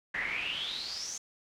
brown noise with band-pass filter sweep, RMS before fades -36 dBFS, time 0.14-1.18 s, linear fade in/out 5 ms, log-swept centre 1800 to 6600 Hz, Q 9.9, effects none

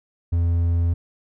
triangle tone, 85.1 Hz, F2, 44 cents flat, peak -15 dBFS, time 0.32-0.94 s, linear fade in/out 10 ms, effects none

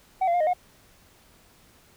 sine tone with pitch steps, 756 / 687 / 707 / 620 / 721 Hz, F#5 / F5 / F5 / D#5 / F#5, +37 / -29 / +21 / -6 / -45 cents, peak -17 dBFS, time 0.21-0.535 s, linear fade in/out 10 ms, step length 65 ms, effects tanh soft clip ceiling -19 dBFS + pink hiss -57 dBFS RMS until 1.96 s

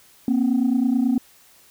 sine tone pair together, 236.8 / 266.1 Hz, A#3 / C4, +27 / +29 cents, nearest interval major second, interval 202 cents, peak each -18 dBFS, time 0.28-1.18 s, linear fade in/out 2 ms, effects tanh soft clip ceiling -13 dBFS + white hiss -53 dBFS RMS until 1.7 s

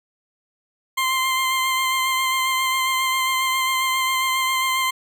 20% pulse tone with vibrato, 1046.5 Hz, C6, in tune, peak -14 dBFS, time 0.97-4.91 s, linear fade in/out 10 ms, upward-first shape sine, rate 7.4 Hz, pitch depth 18 cents each way, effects none

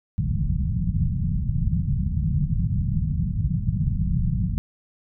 white low-pass noise, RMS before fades -23 dBFS, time 0.18-4.58 s, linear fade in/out 0 ms, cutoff 180 Hz, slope 48 dB/octave, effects none

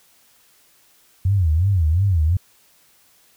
sine tone with vibrato, 87.9 Hz, F2, 12 cents sharp, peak -14 dBFS, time 1.25-2.37 s, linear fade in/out 5 ms, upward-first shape sine, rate 2.8 Hz, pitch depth 240 cents each way, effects white hiss -56 dBFS RMS until 3.36 s

